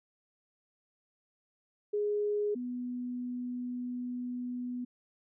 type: tone pair in turn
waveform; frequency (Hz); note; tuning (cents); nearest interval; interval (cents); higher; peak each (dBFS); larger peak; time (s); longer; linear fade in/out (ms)
sine; 415.3 / 246.9; G#4 / B3; 0 / 0; major sixth; 900; first; -28 / -34; first; 1.93-2.55 / 2.55-4.85; second; 10
effects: none